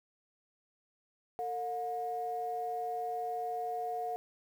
sine tone pair together, 453.6 / 720 Hz, A#4 / F#5, -47 / -47 cents, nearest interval minor sixth, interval 800 cents, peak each -39 / -34 dBFS, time 1.39-4.16 s, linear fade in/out 0 ms, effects tanh soft clip ceiling -26 dBFS + 10-bit

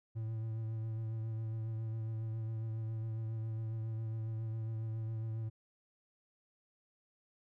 triangle tone with vibrato, 111.4 Hz, A2, 22 cents sharp, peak -34 dBFS, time 0.15-5.5 s, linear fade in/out 20 ms, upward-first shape triangle, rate 7.3 Hz, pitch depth 29 cents each way, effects none

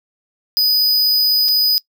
square tone with dropouts, 4978 Hz, D#8, in tune, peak -12 dBFS, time 0.57-1.78 s, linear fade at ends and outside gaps 0 ms, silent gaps 1.484-1.487 s, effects noise-tail reverb RT60 0.1 s tail -22 dB re dry

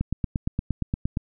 click train, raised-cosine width 5 ms, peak -12 dBFS, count 11, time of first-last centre 0.01-1.171 s, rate 8.61 Hz, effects none

